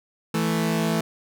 sawtooth tone pair together, 164.85 / 220 Hz, E3 / A3, 0 / 0 cents, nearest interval perfect fourth, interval 500 cents, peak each -20 dBFS, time 0.34-1.01 s, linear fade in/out 5 ms, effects none

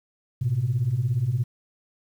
sine beating tone pair, 110 / 127 Hz, A2 / B2, 0 / +49 cents, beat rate 17 Hz, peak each -25 / -22 dBFS, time 0.41-1.44 s, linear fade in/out 10 ms, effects tanh soft clip ceiling -15 dBFS + 9-bit

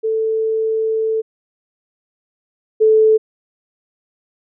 sine tone pair in turn, 442.1 / 436.8 Hz, A4 / A4, +8 / -13 cents, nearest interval unison, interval 21 cents, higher first, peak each -15 / -8 dBFS, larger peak second, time 0.03-1.22 / 2.8-3.18 s, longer first, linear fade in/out 20 ms, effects none

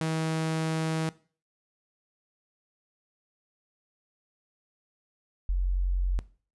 sawtooth / sine tone pair in turn, 160 / 45.46 Hz, D#3 / F#1, +49 / -30 cents, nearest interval octave + minor seventh, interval 2179 cents, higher first, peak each -23 dBFS, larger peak neither, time 0.01-1.09 / 5.49-6.19 s, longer first, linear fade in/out 0 ms, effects noise-tail reverb RT60 0.4 s tail -19 dB re dry + resampled to 24000 Hz

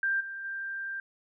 sine tone with level steps, 1583 Hz, G6, 17 cents sharp, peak -25 / -36 / -33 dBFS, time 0.03-1 s, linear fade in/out 2 ms, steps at 0.2 / 0.44 s, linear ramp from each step 10 ms, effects none

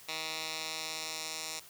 10% pulse tone with band-pass filter sweep, 158.5 Hz, D#3, 32 cents sharp, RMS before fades -39 dBFS, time 0.08-1.6 s, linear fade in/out 10 ms, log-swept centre 3800 to 6300 Hz, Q 1.3, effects white hiss -54 dBFS RMS until 1.69 s

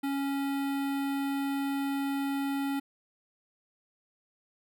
square tone with notch filter, 277.2 Hz, C#4, in tune, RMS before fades -31 dBFS, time 0.03-2.8 s, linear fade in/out 10 ms, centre 6100 Hz, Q 0.94, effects none

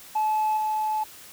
sine tone with level steps, 862 Hz, A5, 36 cents flat, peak -19 / -22 dBFS, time 0.15-1.04 s, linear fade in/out 10 ms, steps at 0.57 s, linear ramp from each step 2 ms, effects tanh soft clip ceiling -19 dBFS + white hiss -46 dBFS RMS until 1.32 s

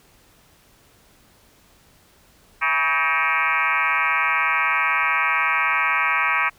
sine tone with frequency modulation, 1730 Hz, A6, 30 cents flat, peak -17 dBFS, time 2.61-6.5 s, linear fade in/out 20 ms, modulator 151 Hz, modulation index 5.1, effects pink hiss -55 dBFS RMS until 6.58 s

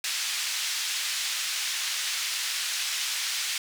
white band-pass noise, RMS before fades -30 dBFS, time 0.04-3.58 s, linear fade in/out 2 ms, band 2000 to 5700 Hz, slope 12 dB/octave, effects none

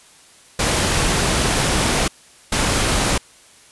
pink noise bursts at uneven times, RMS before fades -18 dBFS, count 2, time 0.59-2.08 / 2.52-3.18 s, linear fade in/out 5 ms, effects white hiss -48 dBFS RMS until 3.71 s + resampled to 24000 Hz

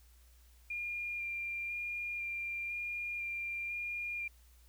sine tone with vibrato, 2400 Hz, D7, 37 cents sharp, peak -36 dBFS, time 0.7-4.28 s, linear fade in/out 5 ms, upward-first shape square, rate 1 Hz, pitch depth 11 cents each way, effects added 60 Hz sine -59 dBFS peak until 4.68 s + white hiss -68 dBFS RMS until 4.68 s

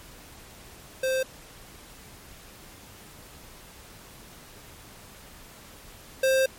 square tone pair in turn, 523.3 / 528.5 Hz, C5 / C5, 0 / +17 cents, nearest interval unison, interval 17 cents, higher second, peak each -24 / -20 dBFS, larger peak second, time 1.03-1.23 / 6.23-6.46 s, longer second, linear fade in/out 5 ms, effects pink hiss -48 dBFS RMS until 6.58 s + MP3 64 kbps

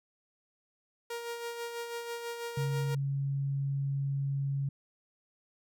sawtooth tone with tremolo, 470 Hz, A#4, 14 cents sharp, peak -31 dBFS, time 1.1-2.95 s, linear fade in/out 5 ms, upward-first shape sine, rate 6.1 Hz, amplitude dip 45%
sine tone, 138.6 Hz, C#3, in tune, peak -29 dBFS, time 2.57-4.69 s, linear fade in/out 5 ms
effects none

